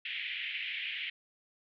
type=band-pass noise; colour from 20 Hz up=pink; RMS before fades=-38 dBFS; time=0.05-1.1 s; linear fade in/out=5 ms; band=2000 to 3200 Hz; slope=48 dB/octave; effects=none